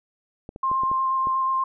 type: clicks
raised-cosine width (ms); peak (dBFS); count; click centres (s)
2; -23; 6; 0.491 / 0.561 / 0.715 / 0.835 / 0.915 / 1.271
type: tone with vibrato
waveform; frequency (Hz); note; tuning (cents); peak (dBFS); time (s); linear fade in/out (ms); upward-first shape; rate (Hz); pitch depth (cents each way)
sine; 1056; C6; +16; -20; 0.63-1.64; 5; square; 8.3; 9
effects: none